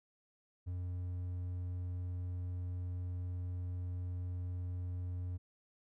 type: tone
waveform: triangle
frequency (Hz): 89.6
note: F2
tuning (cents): +45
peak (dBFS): -35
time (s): 0.66-5.38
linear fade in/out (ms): 20
effects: none